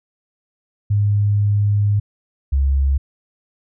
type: tone pair in turn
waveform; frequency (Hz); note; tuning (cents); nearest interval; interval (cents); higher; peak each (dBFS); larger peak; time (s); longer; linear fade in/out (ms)
sine; 102.8 / 68.44; G#2 / C#2; -17 / -22; perfect fifth; 705; first; -13; neither; 0.9-2 / 2.52-2.98; first; 10
effects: none